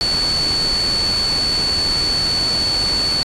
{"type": "tone in noise", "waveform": "sine", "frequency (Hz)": 4458, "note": "C#8", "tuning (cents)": 9, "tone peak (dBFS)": -16, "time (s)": [0.01, 3.23], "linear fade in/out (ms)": 0, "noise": "pink", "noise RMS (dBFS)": -25, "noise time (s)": [0.01, 3.23], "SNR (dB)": 6, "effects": ["resampled to 24000 Hz"]}